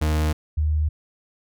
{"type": "tone pair in turn", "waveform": ["40% pulse", "sine"], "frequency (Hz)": [77, 76.51], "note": ["D#2", "D#2"], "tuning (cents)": [-17, -29], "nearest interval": "unison", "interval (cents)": 12, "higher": "first", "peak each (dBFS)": -18, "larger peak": "neither", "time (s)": [[0.01, 0.33], [0.57, 0.89]], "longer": "neither", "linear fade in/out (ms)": 10, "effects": []}